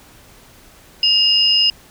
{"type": "tone pair together", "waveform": "sine", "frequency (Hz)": [2838, 5057], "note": ["F7", "D#8"], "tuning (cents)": [27, 27], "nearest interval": "minor seventh", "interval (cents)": 1000, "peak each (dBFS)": -14, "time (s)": [1.03, 1.7], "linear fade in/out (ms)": 2, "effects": ["pink hiss -46 dBFS RMS until 1.9 s"]}